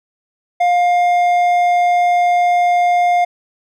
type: tone with hard clipping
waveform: sine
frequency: 707 Hz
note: F5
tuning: 21 cents sharp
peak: -12 dBFS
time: 0.6-3.25 s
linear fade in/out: 10 ms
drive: 6 dB
effects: none